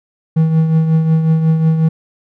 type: tone with tremolo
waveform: triangle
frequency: 160.3 Hz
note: E3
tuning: 48 cents flat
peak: -5 dBFS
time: 0.36-1.89 s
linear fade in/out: 10 ms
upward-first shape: triangle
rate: 5.5 Hz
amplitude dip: 55%
effects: none